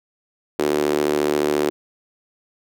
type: tone with high-pass filter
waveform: sawtooth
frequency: 74.3 Hz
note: D2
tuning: 21 cents sharp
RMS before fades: -20 dBFS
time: 0.59-1.7 s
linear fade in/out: 0 ms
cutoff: 360 Hz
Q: 3.8
effects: none